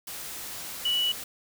sine tone in noise, 2947 Hz, F#7, 8 cents flat, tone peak -23 dBFS, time 0.85-1.12 s, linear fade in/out 5 ms, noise white, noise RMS -38 dBFS, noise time 0.07-1.24 s, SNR +12 dB, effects none

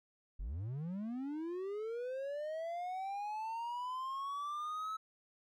triangle linear sweep, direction up, 36.71 to 1306 Hz, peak -36 dBFS, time 0.39-4.97 s, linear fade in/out 10 ms, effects none

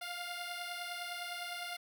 10% pulse beating tone pair, 700 / 709.9 Hz, F5 / F5, +4 / +28 cents, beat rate 9.9 Hz, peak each -33 / -36 dBFS, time 0.01-1.77 s, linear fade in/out 10 ms, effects none

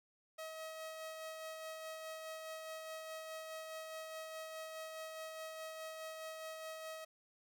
sawtooth tone with tremolo, 637 Hz, D#5, 41 cents sharp, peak -40 dBFS, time 0.38-7.05 s, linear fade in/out 10 ms, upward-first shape sine, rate 4.8 Hz, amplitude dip 30%, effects none

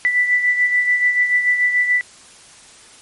sine beating tone pair, 1975.5 / 1982.4 Hz, B6 / B6, 0 / +6 cents, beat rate 6.9 Hz, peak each -14 / -22 dBFS, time 0.05-2.01 s, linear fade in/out 0 ms, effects white hiss -44 dBFS RMS until 3.01 s + MP3 48 kbps

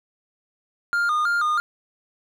triangle tone with vibrato, 1309 Hz, E6, 13 cents flat, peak -17 dBFS, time 0.93-1.6 s, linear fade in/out 0 ms, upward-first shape square, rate 3.1 Hz, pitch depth 120 cents each way, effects none

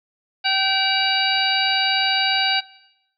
harmonic tone with a mistuned harmonic, 771 Hz, G5, 29 cents flat, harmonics 1 / 2 / 3 / 4 / 5 / 6, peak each -24 / -24 / -25 / -24 / -24 / -24 dBFS, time 0.44-2.61 s, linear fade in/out 20 ms, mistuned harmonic 4, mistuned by -130 cents, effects noise-tail reverb RT60 0.8 s tail -19 dB re dry

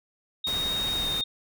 sine tone with pitch glide, 3729 to 3686 Hz, A#7 to A#7, 0 to -20 cents, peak -26 dBFS, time 0.44-1.24 s, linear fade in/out 5 ms, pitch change -20 cents, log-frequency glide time 0.96-1.09 s
pink noise, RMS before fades -35 dBFS, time 0.47-1.21 s, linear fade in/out 0 ms
effects none

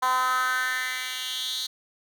10% pulse tone with high-pass filter sweep, 255.5 Hz, C4, 41 cents flat, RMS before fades -27 dBFS, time 0.02-1.67 s, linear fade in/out 10 ms, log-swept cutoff 940 to 4100 Hz, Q 4, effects none

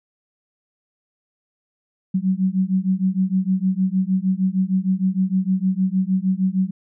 sine beating tone pair, 185 / 191.5 Hz, F#3 / G3, 0 / -40 cents, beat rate 6.5 Hz, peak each -20 dBFS, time 2.14-6.71 s, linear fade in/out 10 ms, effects none

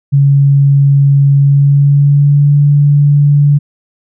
sine tone with pitch glide, 140 to 144.44 Hz, C#3 to D3, +18 to -28 cents, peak -4 dBFS, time 0.12-3.59 s, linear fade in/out 20 ms, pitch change +54 cents, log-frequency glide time 1.36-2.55 s, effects none

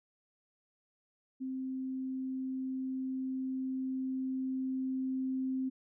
sine tone with level ramp, 261.6 Hz, C4, in tune, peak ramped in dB -35 to -31 dBFS, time 1.4-5.7 s, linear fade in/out 20 ms, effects none

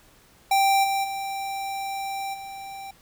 square tone with level steps, 784 Hz, G5, in tune, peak -18 / -23 / -29 / -36 dBFS, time 0.51-2.91 s, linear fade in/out 5 ms, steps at 0.83 / 1.03 / 2.33 s, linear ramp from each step 20 ms, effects pink hiss -56 dBFS RMS until 3.01 s

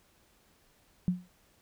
sine tone with exponential decay, 180 Hz, F#3, 47 cents flat, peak -21 dBFS, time 1.08-1.28 s, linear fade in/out 0 ms, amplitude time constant 42 ms, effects pink hiss -66 dBFS RMS until 1.61 s

